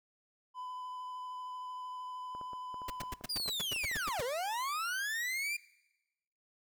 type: tone with vibrato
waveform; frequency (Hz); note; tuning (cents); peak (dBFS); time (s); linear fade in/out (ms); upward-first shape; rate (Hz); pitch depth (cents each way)
triangle; 1005; B5; +30; -38; 0.54-3.17; 50; sine; 13; 10
type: clicks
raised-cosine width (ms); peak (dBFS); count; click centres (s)
1; -35; 12; 2.35 / 2.413 / 2.533 / 2.743 / 2.818 / 3.034 / 3.211 / 3.4 / 3.46 / 3.607 / 3.762 / 3.914
type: noise bursts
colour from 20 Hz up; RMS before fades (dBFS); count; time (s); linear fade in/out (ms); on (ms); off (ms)
pink; -39; 12; 2.88-4.211; 5; 22; 97
type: linear two-way sweep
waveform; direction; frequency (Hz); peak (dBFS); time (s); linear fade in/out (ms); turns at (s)
40% pulse; down then up; 4978 to 453.7 to 2424; -33; 3.29-5.57; 10; 4.23
effects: noise-tail reverb RT60 1.0 s tail -21 dB re dry